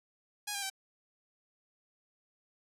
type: tone with pitch steps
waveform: 5% pulse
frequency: 828 / 801.2 / 775.2 Hz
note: G#5 / G5 / G5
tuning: -5 / +38 / -20 cents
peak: -23 dBFS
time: 0.47-0.701 s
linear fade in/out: 10 ms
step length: 77 ms
effects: none